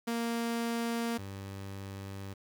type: tone pair in turn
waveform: sawtooth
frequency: 232.7 / 98.1 Hz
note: A#3 / G2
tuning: -3 / +2 cents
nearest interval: octave + minor third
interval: 1495 cents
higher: first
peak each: -27 / -36 dBFS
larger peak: first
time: 0.07-1.18 / 1.18-2.34 s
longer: second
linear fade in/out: 10 ms
effects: 9-bit